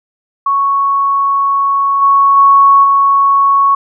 sine tone with level steps, 1108.7 Hz, C#6, in tune, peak -9 / -5 / -3 / -6 dBFS, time 0.46-3.75 s, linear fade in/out 5 ms, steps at 2.01 / 2.36 / 2.83 s, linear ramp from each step 20 ms, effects none

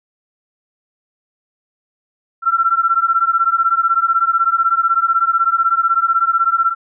sine beating tone pair, 1345 / 1361 Hz, E6 / F6, +34 / -45 cents, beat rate 16 Hz, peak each -15 dBFS, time 2.42-6.75 s, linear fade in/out 50 ms, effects none

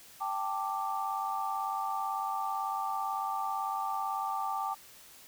sine chord, G suspended second, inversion none, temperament just, 784 / 882 / 1176 Hz, G5 / A5 / D6, 0 / +4 / +2 cents, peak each -35 / -36 / -35 dBFS, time 0.2-4.75 s, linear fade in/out 20 ms, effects white hiss -54 dBFS RMS until 5.27 s

